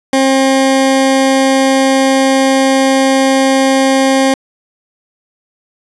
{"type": "tone", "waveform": "20% pulse", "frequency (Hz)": 267.5, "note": "C4", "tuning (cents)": 38, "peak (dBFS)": -3, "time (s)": [0.13, 4.34], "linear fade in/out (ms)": 2, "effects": ["resampled to 24000 Hz", "7-bit"]}